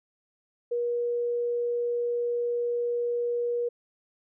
sine tone, 478.6 Hz, A#4, 46 cents sharp, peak -25 dBFS, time 0.71-3.69 s, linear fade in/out 10 ms, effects none

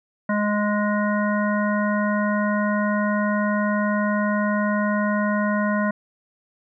harmonic tone, 208 Hz, G#3, 3 cents sharp, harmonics 1 / 3 / 5 / 7 / 9, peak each -21 / -26 / -28 / -29 / -31 dBFS, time 0.29-5.91 s, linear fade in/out 5 ms, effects none

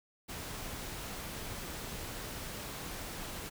pink noise, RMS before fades -42 dBFS, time 0.28-3.5 s, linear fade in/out 20 ms, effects none

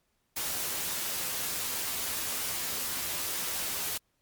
white noise with comb filter, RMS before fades -33 dBFS, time 0.36-3.98 s, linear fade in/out 10 ms, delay 12 ms, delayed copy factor +0.5, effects pink hiss -75 dBFS RMS until 4.21 s + MP3 96 kbps

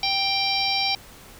harmonic tone, 786 Hz, G5, 4 cents sharp, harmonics 1 / 3 / 4 / 5 / 6 / 7, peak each -27 / -27 / -31 / -28 / -28 / -28 dBFS, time 0.03-0.95 s, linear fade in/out 2 ms, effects pink hiss -46 dBFS RMS until 1.39 s

